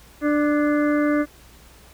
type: harmonic tone with a mistuned harmonic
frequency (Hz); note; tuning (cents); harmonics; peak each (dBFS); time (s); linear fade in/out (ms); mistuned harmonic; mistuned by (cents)
295.7; D4; +12; 1 / 2 / 4 / 5 / 6 / 7; -18 / -24 / -30 / -32 / -34 / -35; 0.21-1.26; 50; 6; -46
effects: added 60 Hz sine -50 dBFS peak until 1.93 s + pink hiss -50 dBFS RMS until 1.93 s